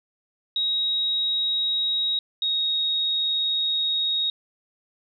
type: tone pair in turn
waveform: sine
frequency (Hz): 3800 / 3759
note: A#7 / A#7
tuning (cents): +33 / +14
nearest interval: unison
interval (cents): 19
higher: first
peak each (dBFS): -21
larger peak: neither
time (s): 0.56-2.19 / 2.42-4.3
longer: second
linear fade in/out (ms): 2
effects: none